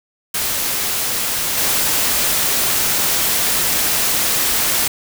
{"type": "noise with level steps", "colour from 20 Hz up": "white", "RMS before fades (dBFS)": [-20, -17], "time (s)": [0.34, 4.88], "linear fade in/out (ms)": 5, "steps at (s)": 1.57, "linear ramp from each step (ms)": 10, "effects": []}